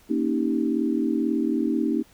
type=chord; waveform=sine; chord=Eb dominant seventh; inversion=second; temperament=equal with one note detuned; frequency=233.1 / 277.2 / 315.5 / 392 Hz; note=Bb3 / Db4 / Eb4 / G4; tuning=0 / 0 / +24 / 0 cents; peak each=-26 / -26 / -25 / -31 dBFS; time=0.09-2.03 s; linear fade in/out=20 ms; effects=pink hiss -56 dBFS RMS until 2.13 s